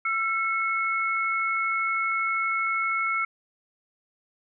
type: tone pair together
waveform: sine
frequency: 1343.7 / 2191 Hz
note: E6 / C#7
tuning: +33 / -21 cents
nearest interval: minor sixth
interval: 846 cents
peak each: -26 dBFS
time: 0.05-3.25 s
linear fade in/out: 5 ms
effects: none